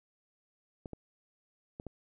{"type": "clicks", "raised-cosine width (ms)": 2, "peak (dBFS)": -28, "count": 4, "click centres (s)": [0.858, 0.933, 1.799, 1.867], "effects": []}